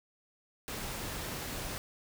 pink noise, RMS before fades -39 dBFS, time 0.68-1.78 s, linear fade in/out 0 ms, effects none

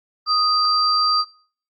sine tone pair together, 1244.5 / 4704 Hz, D#6 / D8, 0 / +2 cents, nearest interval octave + major seventh, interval 2302 cents, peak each -18 dBFS, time 0.26-1.25 s, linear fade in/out 50 ms, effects noise-tail reverb RT60 0.5 s tail -24 dB re dry + Opus 24 kbps

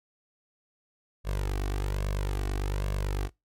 sawtooth tone with flanger, 49 Hz, G1, in tune, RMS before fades -29 dBFS, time 1.24-3.3 s, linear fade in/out 50 ms, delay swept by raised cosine 1.8 to 2.69 ms, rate 1.2 Hz, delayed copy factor +0.7, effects noise-tail reverb RT60 0.2 s tail -23 dB re dry + MP3 64 kbps

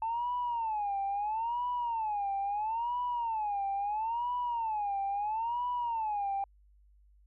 sine tone with vibrato, 880 Hz, A5, in tune, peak -29 dBFS, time 0.02-6.44 s, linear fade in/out 2 ms, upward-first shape sine, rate 0.75 Hz, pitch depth 190 cents each way, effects tanh soft clip ceiling -26 dBFS + added 50 Hz sine -59 dBFS peak until 7.26 s

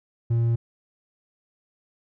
sine tone with hard clipping, 116.54 Hz, A#2, in tune, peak -20 dBFS, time 0.3-0.56 s, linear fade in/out 10 ms, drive 3 dB, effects none

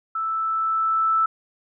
sine tone with level ramp, 1318.5 Hz, E6, in tune, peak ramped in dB -23 to -16 dBFS, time 0.15-1.26 s, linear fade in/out 5 ms, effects none

